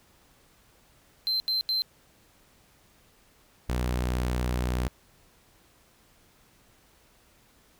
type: tone bursts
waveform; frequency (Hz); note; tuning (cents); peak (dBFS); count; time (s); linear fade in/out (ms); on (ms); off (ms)
triangle; 4107; C8; -33; -23; 3; 1.27-1.82; 0; 130; 80
type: tone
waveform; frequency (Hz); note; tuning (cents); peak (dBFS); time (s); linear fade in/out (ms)
sawtooth; 61.6; B1; -4; -22; 3.69-4.88; 0
effects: pink hiss -61 dBFS RMS until 7.79 s